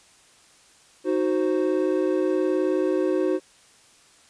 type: chord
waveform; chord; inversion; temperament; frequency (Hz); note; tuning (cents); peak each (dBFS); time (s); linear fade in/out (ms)
triangle; C diminished; first; equal; 311.1 / 370 / 523.3; Eb4 / Gb4 / C5; 0 / 0 / 0; -23 / -21 / -25; 1.04-3.4; 50
effects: white hiss -55 dBFS RMS until 4.29 s + resampled to 22050 Hz